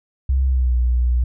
sine tone with pitch glide, 66.1 to 60.97 Hz, C2 to B1, +18 to -22 cents, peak -14 dBFS, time 0.29-1.24 s, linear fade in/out 5 ms, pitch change -140 cents, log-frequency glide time 0.45-0.75 s, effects none

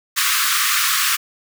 pink high-pass noise, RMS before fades -18 dBFS, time 0.16-1.17 s, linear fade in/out 20 ms, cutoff 1100 Hz, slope 96 dB/octave, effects none

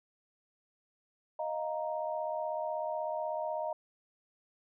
sine chord, Eb suspended second, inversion none, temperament equal, 622.3 / 698.5 / 932.3 Hz, Eb5 / F5 / Bb5, 0 / 0 / 0 cents, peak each -35 / -39 / -38 dBFS, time 1.39-3.73 s, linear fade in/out 5 ms, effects none

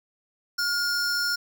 square tone pair together, 1423 / 5373 Hz, F6 / E8, +32 / +32 cents, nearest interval octave + major seventh, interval 2300 cents, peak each -27 dBFS, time 0.58-1.36 s, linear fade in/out 10 ms, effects none

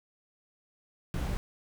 brown noise, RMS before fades -32 dBFS, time 1.14-1.37 s, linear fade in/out 0 ms, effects none

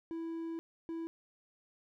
triangle tone bursts at uneven times, 329.6 Hz, E4, in tune, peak -35 dBFS, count 2, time 0.11-0.59 / 0.89-1.07 s, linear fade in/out 0 ms, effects none

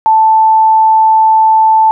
sine tone, 880 Hz, A5, in tune, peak -4 dBFS, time 0.06-1.91 s, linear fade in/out 0 ms, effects none

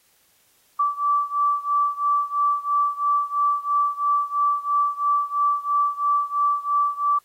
sine beating tone pair, 1159 / 1162 Hz, D6 / D6, -23 / -19 cents, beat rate 3 Hz, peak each -21 / -23 dBFS, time 0.79-7.19 s, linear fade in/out 10 ms, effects white hiss -61 dBFS RMS until 7.24 s + AAC 48 kbps

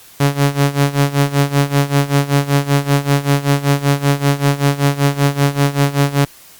sawtooth tone with tremolo, 141.3 Hz, C#3, 34 cents sharp, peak -5 dBFS, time 0.2-6.25 s, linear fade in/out 5 ms, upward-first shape sine, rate 5.2 Hz, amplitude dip 85%, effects white hiss -42 dBFS RMS until 6.59 s + Opus 48 kbps

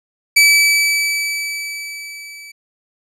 sawtooth tone with level ramp, 2302 Hz, D7, 35 cents flat, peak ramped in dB -3 to -31 dBFS, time 0.36-2.52 s, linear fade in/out 10 ms, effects low-pass 12000 Hz 12 dB/octave

